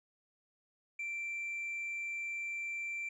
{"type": "tone with tanh clipping", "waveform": "sine", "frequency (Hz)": 2349, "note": "D7", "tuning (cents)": 0, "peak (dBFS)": -37, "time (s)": [0.99, 3.09], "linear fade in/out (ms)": 5, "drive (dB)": 1, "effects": []}